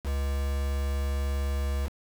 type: tone with quantisation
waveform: triangle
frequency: 69.3 Hz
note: C#2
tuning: in tune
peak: -24 dBFS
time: 0.03-1.9 s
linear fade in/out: 50 ms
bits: 6
effects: none